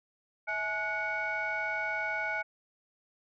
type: tone cluster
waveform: sine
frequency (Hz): 646 / 848 / 1465 / 2232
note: E5 / G#5 / F#6 / C#7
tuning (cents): -35 / +36 / -18 / +11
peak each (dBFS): -38 / -37 / -33 / -34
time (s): 0.47-2.43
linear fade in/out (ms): 20
effects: tanh soft clip ceiling -23 dBFS